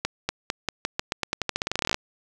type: accelerating click train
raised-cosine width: 0.2 ms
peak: -7 dBFS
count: 24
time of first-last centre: 0.05-1.944 s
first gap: 240 ms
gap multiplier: 0.88
effects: none